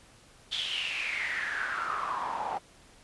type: noise with band-pass filter sweep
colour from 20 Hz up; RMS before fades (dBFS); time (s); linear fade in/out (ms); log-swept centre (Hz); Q
pink; -33; 0.51-2.59; 20; 3500 to 780; 7.7
effects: pink hiss -57 dBFS RMS until 3.03 s + resampled to 24000 Hz

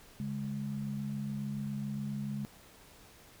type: tone pair together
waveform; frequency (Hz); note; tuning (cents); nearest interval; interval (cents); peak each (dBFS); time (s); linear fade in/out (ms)
sine; 140.56 / 207.7; C#3 / G#3; +24 / 0; perfect fifth; 676; -38 / -36; 0.2-2.45; 0
effects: pink hiss -57 dBFS RMS until 3.4 s

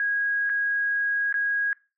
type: tone with dropouts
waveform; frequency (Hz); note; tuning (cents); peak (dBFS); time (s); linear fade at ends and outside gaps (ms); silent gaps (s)
sine; 1646; G#6; -16; -22; 0-1.73; 1; 0.494-0.498 / 1.326-1.341
effects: noise-tail reverb RT60 0.3 s tail -22 dB re dry

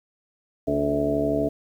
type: harmonic tone with a mistuned harmonic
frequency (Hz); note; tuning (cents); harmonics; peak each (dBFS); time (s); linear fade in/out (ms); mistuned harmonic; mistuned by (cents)
72.3; D2; -27; 1 / 2 / 3 / 4 / 5 / 6 / 7 / 8 / 9; -36 / -33 / -36 / -25 / -37 / -27 / -36 / -36 / -25; 0.67-1.49; 10; 3; +46
effects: 9-bit

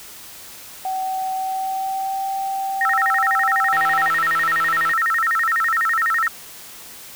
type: tone with pitch glide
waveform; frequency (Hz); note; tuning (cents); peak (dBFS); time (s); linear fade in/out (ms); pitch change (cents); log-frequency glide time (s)
sine; 758 to 777.1; F#5 to G5; +42 to -15; -21; 0.85-4.08; 2; +43; 1.3-2.27
type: tone with vibrato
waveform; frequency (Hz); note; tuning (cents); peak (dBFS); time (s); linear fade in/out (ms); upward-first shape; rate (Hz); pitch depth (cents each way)
sine; 1568; G6; 0; -16; 2.81-6.28; 2; square; 12; 290
type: click train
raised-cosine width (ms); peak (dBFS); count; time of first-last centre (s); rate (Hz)
0.3; -17; 193; 3.73-4.915; 162
effects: white hiss -39 dBFS RMS until 7.15 s

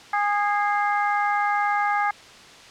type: harmonic tone with a mistuned harmonic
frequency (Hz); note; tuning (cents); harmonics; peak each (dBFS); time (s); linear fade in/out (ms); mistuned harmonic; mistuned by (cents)
410.7; G#4; -19; 2 / 3 / 4 / 5; -22 / -26 / -28 / -30; 0.13-2.11; 5; 5; +35
effects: white hiss -45 dBFS RMS until 2.7 s + low-pass 5000 Hz 12 dB/octave

